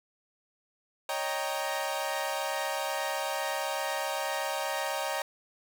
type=chord; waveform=sawtooth; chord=Eb dominant seventh; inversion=third; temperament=equal; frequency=554.4 / 622.3 / 784 / 932.3 Hz; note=Db5 / Eb5 / G5 / Bb5; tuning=0 / 0 / 0 / 0 cents; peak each=-32 dBFS; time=1.09-5.22 s; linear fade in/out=2 ms; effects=none